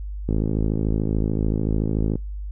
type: click train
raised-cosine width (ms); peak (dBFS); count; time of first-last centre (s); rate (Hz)
3; -10; 101; 0.29-2.156; 53.6
effects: noise-tail reverb RT60 0.2 s tail -26 dB re dry + added 50 Hz sine -28 dBFS peak until 2.51 s